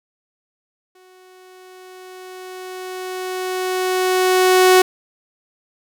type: tone with exponential growth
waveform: sawtooth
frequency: 370 Hz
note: F#4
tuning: in tune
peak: -4 dBFS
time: 0.95-4.82 s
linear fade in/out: 5 ms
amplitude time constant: 840 ms
effects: none